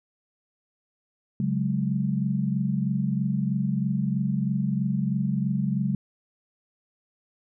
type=chord; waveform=sine; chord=C# suspended fourth; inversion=none; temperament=just; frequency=138.59 / 184.79 / 207.9 Hz; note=C#3 / F#3 / G#3; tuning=0 / -2 / +2 cents; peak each=-27 dBFS; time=1.4-5.95 s; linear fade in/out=2 ms; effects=none